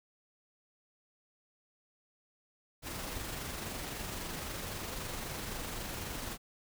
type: noise with amplitude modulation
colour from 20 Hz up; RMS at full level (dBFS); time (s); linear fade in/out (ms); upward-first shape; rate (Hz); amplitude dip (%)
pink; -39; 2.82-6.38; 50; sine; 23.8; 30
effects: none